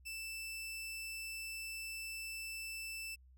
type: tone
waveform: sawtooth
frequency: 2650 Hz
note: E7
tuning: 9 cents sharp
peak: -39 dBFS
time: 0.05-3.16 s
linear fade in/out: 20 ms
effects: added 64 Hz sine -59 dBFS peak until 3.37 s